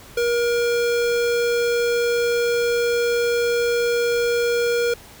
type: tone with notch filter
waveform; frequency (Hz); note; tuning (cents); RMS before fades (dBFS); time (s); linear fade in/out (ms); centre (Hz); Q
square; 475; A#4; +33; -20; 0.17-4.94; 5; 11000; 1.5
effects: pink hiss -44 dBFS RMS until 5.2 s